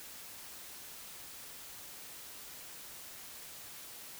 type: silence
effects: white hiss -49 dBFS RMS until 4.19 s